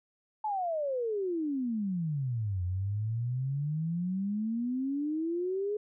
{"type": "exponential two-way sweep", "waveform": "sine", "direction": "down then up", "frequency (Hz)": [880, 88.1, 424.4], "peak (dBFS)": -29, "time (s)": [0.44, 5.77], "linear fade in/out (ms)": 5, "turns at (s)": 2.63, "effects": []}